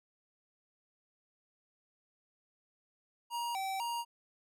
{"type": "tone with pitch steps", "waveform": "square", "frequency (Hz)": [946, 771, 942], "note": ["A#5", "G5", "A#5"], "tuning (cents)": [25, -29, 18], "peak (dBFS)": -35, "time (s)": [3.3, 4.05], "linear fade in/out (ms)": 50, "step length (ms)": 250, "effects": []}